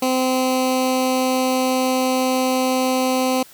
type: tone with notch filter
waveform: 15% pulse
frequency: 258 Hz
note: C4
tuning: 24 cents flat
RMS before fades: -19 dBFS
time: 0.02-3.43 s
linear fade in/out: 5 ms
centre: 1600 Hz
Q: 1.4
effects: white hiss -46 dBFS RMS until 3.53 s